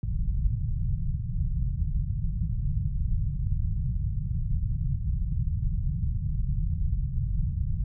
pink low-pass noise, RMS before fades -27 dBFS, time 0.03-7.84 s, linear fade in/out 2 ms, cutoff 160 Hz, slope 48 dB/octave, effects none

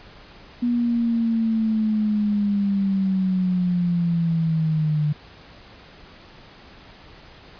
sine linear sweep, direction down, 242.2 to 148.5 Hz, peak -18 dBFS, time 0.62-5.13 s, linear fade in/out 10 ms, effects pink hiss -46 dBFS RMS until 7.59 s + resampled to 11025 Hz

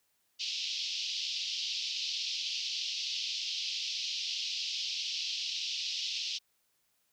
white band-pass noise, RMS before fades -36 dBFS, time 0.39-6.39 s, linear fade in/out 20 ms, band 2700 to 5400 Hz, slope 48 dB/octave, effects white hiss -75 dBFS RMS until 7.12 s

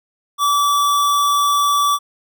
square tone, 1154 Hz, D6, 31 cents flat, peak -14 dBFS, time 0.38-1.99 s, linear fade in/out 50 ms, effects none

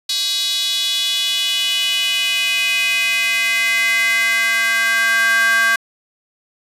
square tone with high-pass filter sweep, 227.3 Hz, A#3, 43 cents flat, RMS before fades -17 dBFS, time 0.09-5.76 s, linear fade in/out 5 ms, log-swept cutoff 4000 to 1500 Hz, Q 4.9, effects resampled to 32000 Hz

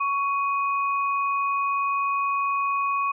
sine tone pair together, 1115.4 / 2504 Hz, C#6 / D#7, +10 / +10 cents, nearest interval octave + major second, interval 1400 cents, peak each -22 / -31 dBFS, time 0-3.12 s, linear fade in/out 10 ms, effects none

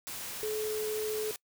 sine tone in noise, 430 Hz, A4, 40 cents flat, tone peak -31 dBFS, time 0.43-1.31 s, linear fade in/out 0 ms, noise white, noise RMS -40 dBFS, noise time 0.07-1.36 s, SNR +6 dB, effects noise-tail reverb RT60 0.1 s tail -24 dB re dry

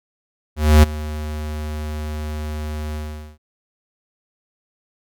square tone with ADSR envelope, 76.1 Hz, D#2, 38 cents flat, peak -6 dBFS, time 0.56-3.38 s, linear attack 270 ms, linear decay 15 ms, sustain -19 dB, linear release 430 ms, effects none

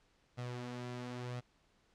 sawtooth tone with flanger, 123.2 Hz, B2, 4 cents flat, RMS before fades -43 dBFS, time 0.37-1.41 s, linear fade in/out 20 ms, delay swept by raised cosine 1.5 to 5.2 ms, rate 0.96 Hz, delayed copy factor +0.5, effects pink hiss -72 dBFS RMS until 1.94 s + low-pass 6000 Hz 12 dB/octave

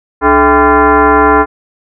sine tone with frequency modulation, 293.7 Hz, D4, in tune, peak -4 dBFS, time 0.21-1.46 s, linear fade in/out 50 ms, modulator 362 Hz, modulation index 3.4, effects none

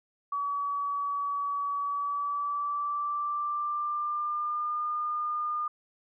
sine tone with pitch glide, 1138 to 1212.7 Hz, C#6 to D#6, +45 to -45 cents, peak -28 dBFS, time 0.32-5.68 s, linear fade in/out 5 ms, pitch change +110 cents, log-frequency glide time 1.79-4.86 s, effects none

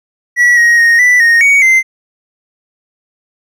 triangle tone with pitch steps, 1939 / 1884 / 1862 / 1977 / 1857 / 2242 / 2076 Hz, B6 / A#6 / A#6 / B6 / A#6 / C#7 / C7, -32 / +18 / -2 / +1 / -7 / +19 / -14 cents, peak -3 dBFS, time 0.36-1.83 s, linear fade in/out 50 ms, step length 210 ms, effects none

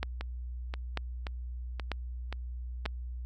two click trains, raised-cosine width 0.3 ms, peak -21 / -16 dBFS, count 6 / 4, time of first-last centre 0.21-2.856 / 0.03-2.86 s, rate 1.89 / 1.06 Hz, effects added 61 Hz sine -36 dBFS peak until 3.25 s

